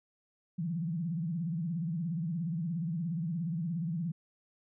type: tone with vibrato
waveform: sine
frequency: 166.8 Hz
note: E3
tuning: 21 cents sharp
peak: -31 dBFS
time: 0.58-4.12 s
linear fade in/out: 10 ms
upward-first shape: sine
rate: 17 Hz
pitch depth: 160 cents each way
effects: none